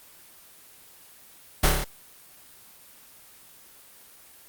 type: noise with echo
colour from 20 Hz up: pink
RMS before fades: -17 dBFS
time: 1.63-1.67 s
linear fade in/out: 10 ms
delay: 29 ms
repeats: 6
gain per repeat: -2 dB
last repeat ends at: 1.844 s
effects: white hiss -51 dBFS RMS until 4.48 s + Opus 24 kbps